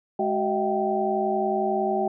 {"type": "tone cluster", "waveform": "sine", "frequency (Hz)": [209.9, 378, 630, 681, 778], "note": ["G#3", "F#4", "D#5", "F5", "G5"], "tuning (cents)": [19, 37, 21, -44, -13], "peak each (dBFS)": [-30, -26, -29, -33, -26], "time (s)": [0.19, 2.08], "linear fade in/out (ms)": 5, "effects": []}